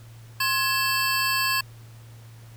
square tone cluster, 1060 / 1676 / 2649 / 4508 Hz, C6 / G#6 / E7 / C#8, +22 / +15 / +8 / +28 cents, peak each -28 dBFS, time 0.4-1.61 s, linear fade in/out 5 ms, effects added 114 Hz sine -43 dBFS peak until 2.56 s + pink hiss -54 dBFS RMS until 2.56 s

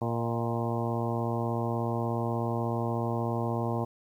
harmonic tone with a mistuned harmonic, 116.54 Hz, A#2, in tune, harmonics 1 / 2 / 3 / 4 / 5 / 6 / 7 / 8 / 9, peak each -31 / -34 / -36 / -37 / -38 / -39 / -39 / -40 / -41 dBFS, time 0.01-3.85 s, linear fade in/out 10 ms, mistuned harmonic 5, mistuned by +38 cents, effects 10-bit

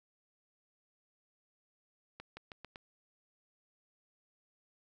accelerating click train, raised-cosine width 0.3 ms, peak -30 dBFS, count 5, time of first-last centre 2.2-2.759 s, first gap 170 ms, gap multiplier 0.87, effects none

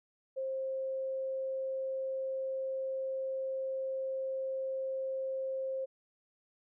sine tone, 530 Hz, C5, 22 cents sharp, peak -33 dBFS, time 0.36-5.86 s, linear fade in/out 20 ms, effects none

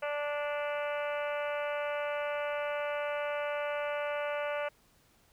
harmonic tone, 292.6 Hz, D4, 6 cents flat, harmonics 2 / 3 / 4 / 5 / 6 / 7 / 8 / 9 / 10, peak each -33 / -42 / -42 / -41 / -49 / -46 / -46 / -46 / -51 dBFS, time 0.02-4.69 s, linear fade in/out 10 ms, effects pink hiss -66 dBFS RMS until 5.32 s

